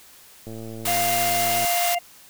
click train, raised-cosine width 2 ms, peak -24 dBFS, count 133, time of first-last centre 0.47-1.649 s, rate 112 Hz
white high-pass noise, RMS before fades -25 dBFS, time 0.85-1.95 s, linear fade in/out 5 ms, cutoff 680 Hz, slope 48 dB/octave
harmonic tone, 698.5 Hz, F5, in tune, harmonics 1 / 3 / 4, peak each -22 / -32 / -34 dBFS, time 0.87-1.99 s, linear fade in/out 10 ms
effects white hiss -49 dBFS RMS until 2.29 s

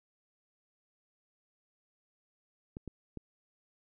clicks, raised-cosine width 3 ms, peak -28 dBFS, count 3, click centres 2.769 / 2.877 / 3.173 s, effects none

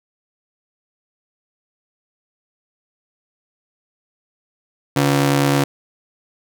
sawtooth ring-modulated tone, 210.9 Hz, G#3, 27 cents sharp, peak -7 dBFS, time 4.96-5.64 s, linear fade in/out 5 ms, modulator 70.7 Hz, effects none

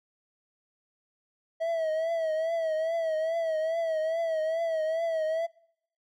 triangle tone with vibrato, 647 Hz, E5, 32 cents flat, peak -24 dBFS, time 1.6-5.47 s, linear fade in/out 20 ms, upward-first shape triangle, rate 2.4 Hz, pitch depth 73 cents each way, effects noise-tail reverb RT60 0.7 s tail -25 dB re dry

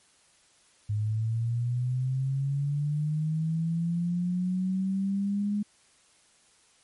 sine linear sweep, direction up, 103.83 to 207.7 Hz, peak -25 dBFS, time 0.89-5.63 s, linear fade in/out 10 ms, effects white hiss -62 dBFS RMS until 6.83 s + MP3 48 kbps

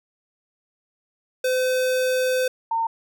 square / sine tone pair in turn, 511 / 910.5 Hz, C5 / A#5, -41 / -41 cents, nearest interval minor seventh, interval 1000 cents, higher second, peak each -20 dBFS, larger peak neither, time 1.44-2.48 / 2.71-2.87 s, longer first, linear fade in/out 5 ms, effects none

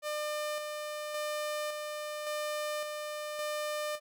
sawtooth tone with tremolo, 600 Hz, D5, 37 cents sharp, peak -29 dBFS, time 0.02-4 s, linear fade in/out 50 ms, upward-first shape square, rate 0.89 Hz, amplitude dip 35%, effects none

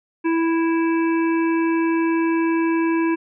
harmonic tone, 329.6 Hz, E4, in tune, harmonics 1 / 3 / 5 / 7 / 8, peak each -17 / -27 / -31 / -34 / -35 dBFS, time 0.24-3.16 s, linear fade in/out 20 ms, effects none

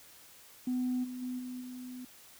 sine tone with level steps, 251.3 Hz, B3, 30 cents sharp, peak -28 / -38 / -34 / -38 / -41 dBFS, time 0.67-2.05 s, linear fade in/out 5 ms, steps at 1.03 / 1.21 / 1.38 / 1.6 s, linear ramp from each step 20 ms, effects tanh soft clip ceiling -26 dBFS + white hiss -56 dBFS RMS until 2.39 s

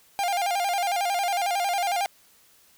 45% pulse tone with vibrato, 750 Hz, F#5, 23 cents sharp, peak -23 dBFS, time 0.19-2.06 s, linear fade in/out 0 ms, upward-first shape square, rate 11 Hz, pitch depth 110 cents each way, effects white hiss -58 dBFS RMS until 2.77 s

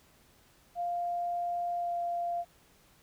sine tone with pitch glide, 698.5 to 693.3 Hz, F5 to F5, 0 to -13 cents, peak -30 dBFS, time 0.75-2.45 s, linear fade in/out 50 ms, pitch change -13 cents, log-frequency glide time 1.77-1.95 s, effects pink hiss -63 dBFS RMS until 3.02 s

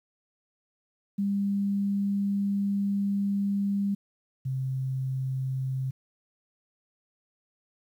sine tone pair in turn, 199.8 / 131.74 Hz, G3 / C3, +33 / +12 cents, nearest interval perfect fifth, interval 721 cents, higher first, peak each -24 / -27 dBFS, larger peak first, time 1.18-3.95 / 4.45-5.91 s, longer first, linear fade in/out 10 ms, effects 10-bit

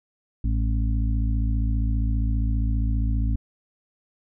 harmonic tone, 55 Hz, A1, in tune, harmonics 1 / 2 / 4 / 5, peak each -21 / -27 / -33 / -35 dBFS, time 0.44-3.36 s, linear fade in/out 5 ms, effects none

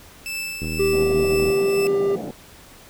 sawtooth tone with tremolo, 2637 Hz, E7, in tune, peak -22 dBFS, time 0.26-1.87 s, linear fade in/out 0 ms, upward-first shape triangle, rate 2 Hz, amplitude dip 55%
click train, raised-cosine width 3 ms, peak -17 dBFS, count 71, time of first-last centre 0.62-1.501 s, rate 79.5 Hz
triangle tone with pitch glide, 392 to 397 Hz, G4 to G4, 0 to +22 cents, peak -15 dBFS, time 0.79-2.16 s, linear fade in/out 10 ms, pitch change +22 cents, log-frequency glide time 1.47-1.86 s
pink band-pass noise, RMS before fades -31 dBFS, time 0.93-2.31 s, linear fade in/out 2 ms, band 140 to 740 Hz, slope 48 dB/octave
effects pink hiss -46 dBFS RMS until 2.89 s

